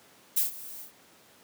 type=noise with ADSR envelope; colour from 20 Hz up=violet; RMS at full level=-23 dBFS; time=0.36-0.92 s; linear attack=16 ms; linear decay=130 ms; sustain=-19 dB; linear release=110 ms; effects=pink hiss -57 dBFS RMS until 1.43 s + high-pass 200 Hz 12 dB/octave